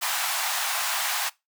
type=high-pass noise; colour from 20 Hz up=pink; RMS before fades=-27 dBFS; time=0.01-1.3 s; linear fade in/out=20 ms; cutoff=720 Hz; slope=48 dB/octave; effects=noise-tail reverb RT60 0.2 s tail -21 dB re dry